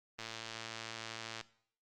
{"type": "click train", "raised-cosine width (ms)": 0.2, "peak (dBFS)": -25, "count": 139, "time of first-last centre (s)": [0.19, 1.411], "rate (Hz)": 113, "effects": ["noise-tail reverb RT60 0.6 s tail -18 dB re dry", "Opus 32 kbps"]}